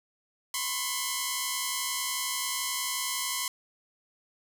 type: tone pair together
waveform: 5% pulse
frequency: 1005.8 / 1077 Hz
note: B5 / C6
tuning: +31 / +50 cents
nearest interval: minor second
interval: 119 cents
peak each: -20 dBFS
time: 0.54-3.48 s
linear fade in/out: 2 ms
effects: none